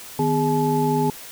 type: tone cluster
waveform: sine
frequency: 154.4 / 250.4 / 411.2 / 859 Hz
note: D#3 / B3 / G#4 / A5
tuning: -13 / +24 / -17 / -42 cents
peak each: -23 dBFS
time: 0.19-1.1 s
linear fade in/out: 2 ms
effects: white hiss -39 dBFS RMS until 1.31 s